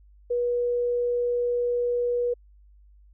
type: tone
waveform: sine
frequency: 484.1 Hz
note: B4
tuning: 35 cents flat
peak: -22 dBFS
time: 0.3-2.34 s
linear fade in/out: 10 ms
effects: added 50 Hz sine -51 dBFS peak until 3.13 s